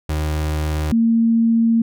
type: tone pair in turn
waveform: 35% pulse / sine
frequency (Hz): 76.8 / 228.7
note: D#2 / A#3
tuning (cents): -22 / -33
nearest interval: octave + perfect fifth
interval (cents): 1889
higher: second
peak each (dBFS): -17 / -12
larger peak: second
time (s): 0.09-0.92 / 0.92-1.82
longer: second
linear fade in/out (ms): 5
effects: none